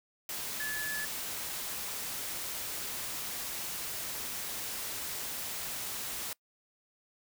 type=tone in noise; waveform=sine; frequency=1719 Hz; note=A6; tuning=41 cents flat; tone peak=-34 dBFS; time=0.6-1.05 s; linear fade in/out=2 ms; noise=white; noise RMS=-38 dBFS; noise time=0.29-6.33 s; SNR=+1 dB; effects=noise-tail reverb RT60 0.1 s tail -24 dB re dry